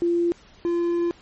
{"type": "tone pair in turn", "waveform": ["sine", "triangle"], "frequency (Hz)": [343.8, 343.8], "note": ["F4", "F4"], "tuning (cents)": [-27, -27], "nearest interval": "unison", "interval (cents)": 0, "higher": "neither", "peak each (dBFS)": -18, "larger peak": "neither", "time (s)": [[0.02, 0.32], [0.65, 1.11]], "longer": "second", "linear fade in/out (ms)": 0, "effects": ["pink hiss -52 dBFS RMS until 1.21 s", "MP3 32 kbps"]}